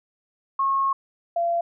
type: tone pair in turn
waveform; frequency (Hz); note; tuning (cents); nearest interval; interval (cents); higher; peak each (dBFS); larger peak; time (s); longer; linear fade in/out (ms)
sine; 1088 / 683.8; C#6 / F5; -33 / -37; minor sixth; 804; first; -19 / -20; first; 0.59-0.93 / 1.36-1.61; first; 5
effects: none